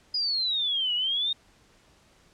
sine exponential two-way sweep, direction down then up, 4978 to 2876 to 3722 Hz, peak -24 dBFS, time 0.14-1.33 s, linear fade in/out 5 ms, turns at 0.94 s, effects pink hiss -60 dBFS RMS until 2.33 s + low-pass 8000 Hz 12 dB/octave

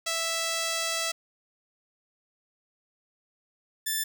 5% pulse tone pair in turn, 659.3 / 1760.1 Hz, E5 / A6, 0 / 0 cents, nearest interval octave + perfect fourth, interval 1700 cents, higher second, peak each -16 dBFS, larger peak neither, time 0.06-1.12 / 3.86-4.04 s, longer first, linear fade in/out 10 ms, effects none

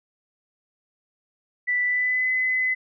sine tone with pitch glide, 1975.5 to 2023 Hz, B6 to B6, 0 to +41 cents, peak -20 dBFS, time 1.67-2.75 s, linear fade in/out 20 ms, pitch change +41 cents, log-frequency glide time 1.84-2.29 s, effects none

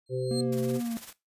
35% pulse tone with exponential growth, 4186 Hz, C8, in tune, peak -29 dBFS, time 0.06-0.41 s, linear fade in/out 5 ms, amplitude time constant 74 ms
harmonic tone, 128.2 Hz, C3, 35 cents flat, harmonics 1 / 3 / 4, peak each -32 / -31 / -34 dBFS, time 0.09-0.81 s, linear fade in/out 50 ms
triangle tone with vibrato, 233.1 Hz, A#3, in tune, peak -27 dBFS, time 0.31-0.97 s, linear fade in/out 0 ms, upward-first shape triangle, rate 2.6 Hz, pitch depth 55 cents each way
white noise with tremolo, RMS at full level -42 dBFS, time 0.52-1.13 s, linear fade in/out 5 ms, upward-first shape sine, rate 18 Hz, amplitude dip 65%
effects noise-tail reverb RT60 0.2 s tail -18 dB re dry + resampled to 32000 Hz

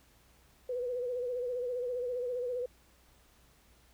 sine tone with vibrato, 493.9 Hz, B4, in tune, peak -32 dBFS, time 0.69-2.66 s, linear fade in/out 5 ms, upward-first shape sine, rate 15 Hz, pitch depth 53 cents each way, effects added 60 Hz sine -66 dBFS peak until 3.93 s + pink hiss -65 dBFS RMS until 3.93 s

